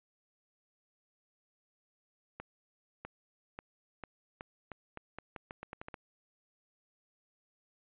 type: accelerating click train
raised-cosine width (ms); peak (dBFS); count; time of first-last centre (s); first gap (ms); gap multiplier
0.5; -27; 15; 2.4-5.942; 650; 0.83
effects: resampled to 8000 Hz